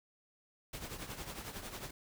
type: noise with tremolo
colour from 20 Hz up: pink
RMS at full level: -42 dBFS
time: 0.73-1.91 s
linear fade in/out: 5 ms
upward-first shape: triangle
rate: 11 Hz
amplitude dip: 70%
effects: none